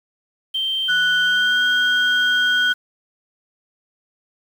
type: tone with pitch glide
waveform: sine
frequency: 3136 to 3206 Hz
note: G7 to G7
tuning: 0 to +38 cents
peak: -19 dBFS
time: 0.54-2.73 s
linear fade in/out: 10 ms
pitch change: +38 cents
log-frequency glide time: 1.22-1.64 s
type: tone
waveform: sine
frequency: 1480 Hz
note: F#6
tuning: in tune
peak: -15 dBFS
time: 0.88-2.74 s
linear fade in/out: 20 ms
effects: tanh soft clip ceiling -9 dBFS + 7-bit